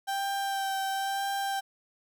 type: tone with vibrato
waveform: 35% pulse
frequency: 784 Hz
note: G5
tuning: in tune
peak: -27 dBFS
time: 0.07-1.61 s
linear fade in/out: 20 ms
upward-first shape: sine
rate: 1 Hz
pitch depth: 17 cents each way
effects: none